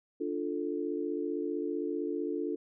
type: chord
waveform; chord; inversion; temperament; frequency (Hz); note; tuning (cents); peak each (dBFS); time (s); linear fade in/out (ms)
sine; D minor; none; equal; 293.7 / 349.2 / 440; D4 / F4 / A4; 0 / 0 / 0; -35 / -35 / -36; 0.2-2.56; 10
effects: none